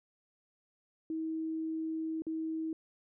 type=tone with dropouts; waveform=sine; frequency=320.1 Hz; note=D#4; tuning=49 cents sharp; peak=-33 dBFS; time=1.1-2.73 s; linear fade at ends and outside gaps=2 ms; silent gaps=2.221-2.267 s; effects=none